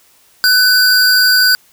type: tone pair together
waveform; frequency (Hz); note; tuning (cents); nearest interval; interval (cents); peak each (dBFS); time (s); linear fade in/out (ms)
square; 1502 / 4774; F#6 / D8; +26 / +28; octave + minor sixth; 2002; -11; 0.44-1.55; 0
effects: white hiss -50 dBFS RMS until 1.72 s